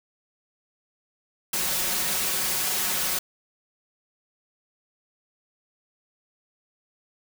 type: noise with comb filter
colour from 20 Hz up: white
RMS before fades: -26 dBFS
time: 1.53-3.19 s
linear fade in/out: 5 ms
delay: 5.4 ms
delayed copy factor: +0.9
effects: none